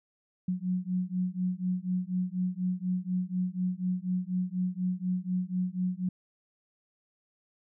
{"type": "beating tone pair", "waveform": "sine", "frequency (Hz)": [180.5, 184.6], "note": ["F#3", "F#3"], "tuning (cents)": [-43, -4], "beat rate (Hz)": 4.1, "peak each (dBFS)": -31, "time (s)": [0.48, 6.09], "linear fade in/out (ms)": 5, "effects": []}